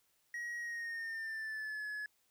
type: tone with pitch glide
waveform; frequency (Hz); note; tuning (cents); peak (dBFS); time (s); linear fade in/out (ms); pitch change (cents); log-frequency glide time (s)
triangle; 1899 to 1701.6; A#6 to G#6; +32 to +42; -37; 0.34-2.06; 2; -190; 0.58-1.87
effects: white hiss -75 dBFS RMS until 2.3 s